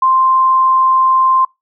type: tone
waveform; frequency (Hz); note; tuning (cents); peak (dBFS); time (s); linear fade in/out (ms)
sine; 1046.5; C6; 0; -8; 0.02-1.45; 5
effects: noise-tail reverb RT60 0.2 s tail -25 dB re dry